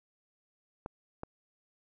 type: clicks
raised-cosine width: 1 ms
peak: -24 dBFS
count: 2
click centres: 0.861 / 1.234 s
effects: none